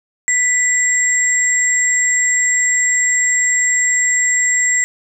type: tone pair together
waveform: sine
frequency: 1975.5 / 7545 Hz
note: B6 / A#8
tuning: 0 / +20 cents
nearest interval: octave + major seventh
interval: 2320 cents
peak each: -15 / -15 dBFS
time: 0.28-4.84 s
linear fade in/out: 0 ms
effects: none